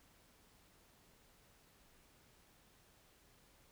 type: silence
effects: pink hiss -68 dBFS RMS until 3.71 s